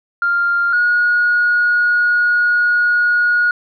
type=tone pair in turn; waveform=sine; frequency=1396.9 / 1445.3 Hz; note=F6 / F#6; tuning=0 / -41 cents; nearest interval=minor second; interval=59 cents; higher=second; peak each=-12 / -10 dBFS; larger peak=second; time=0.22-0.73 / 0.73-3.51 s; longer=second; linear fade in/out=2 ms; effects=tanh soft clip ceiling -7 dBFS